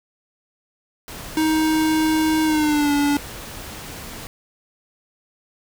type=noise; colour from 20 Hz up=pink; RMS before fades=-35 dBFS; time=1.08-4.27 s; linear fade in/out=0 ms
type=tone with pitch glide; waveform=square; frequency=314.1 to 288 Hz; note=D#4 to D4; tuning=+16 to -34 cents; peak=-17 dBFS; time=1.37-3.17 s; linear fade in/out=2 ms; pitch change=-150 cents; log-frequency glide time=2.44-2.92 s
effects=none